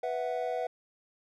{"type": "chord", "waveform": "triangle", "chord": "B suspended fourth", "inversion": "none", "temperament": "equal", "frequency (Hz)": [493.9, 659.3, 740], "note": ["B4", "E5", "F#5"], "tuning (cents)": [0, 0, 0], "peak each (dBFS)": [-32, -33, -33], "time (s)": [0.03, 0.67], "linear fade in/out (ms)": 5, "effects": []}